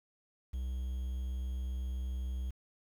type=tone with quantisation; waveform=triangle; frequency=63.7 Hz; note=C2; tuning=46 cents flat; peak=-32 dBFS; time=0.53-2.51 s; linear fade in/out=10 ms; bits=10; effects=none